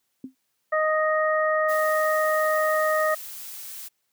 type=tone with exponential decay; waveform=sine; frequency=261.6 Hz; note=C4; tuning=in tune; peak=-29 dBFS; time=0.24-0.35 s; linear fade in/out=2 ms; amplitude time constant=22 ms
type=harmonic tone; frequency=622.3 Hz; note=D#5; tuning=in tune; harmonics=1 / 2 / 3; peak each=-22 / -25 / -27 dBFS; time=0.72-3.15 s; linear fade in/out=10 ms
type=noise; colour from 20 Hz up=blue; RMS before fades=-38 dBFS; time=1.68-3.89 s; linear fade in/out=20 ms
effects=white hiss -74 dBFS RMS until 4.12 s + high-pass 80 Hz 12 dB/octave